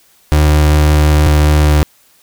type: tone pair in turn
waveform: 35% pulse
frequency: 75.5 / 75.18 Hz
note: D2 / D2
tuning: +48 / +41 cents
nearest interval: unison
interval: 7 cents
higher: first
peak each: -5 dBFS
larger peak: neither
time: 0.32-1.27 / 1.27-1.83 s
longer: first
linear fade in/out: 0 ms
effects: white hiss -50 dBFS RMS until 2.22 s